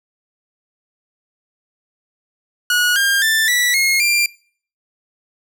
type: tone with pitch steps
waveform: sawtooth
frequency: 1456 / 1606.2 / 1772 / 1954.8 / 2156 / 2379 Hz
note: F#6 / G6 / A6 / B6 / C#7 / D7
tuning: -28 / +42 / +12 / -18 / -49 / +22 cents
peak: -10 dBFS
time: 2.7-4.26 s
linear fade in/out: 2 ms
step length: 260 ms
effects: noise-tail reverb RT60 0.5 s tail -23 dB re dry